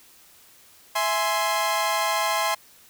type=chord; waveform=sawtooth; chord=E augmented; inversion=none; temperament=equal with one note detuned; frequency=659.3 / 834.5 / 1046.5 Hz; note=E5 / G#5 / B#5; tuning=0 / +8 / 0 cents; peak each=-24 / -23 / -21 dBFS; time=0.95-2.55 s; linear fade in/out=10 ms; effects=white hiss -53 dBFS RMS until 2.89 s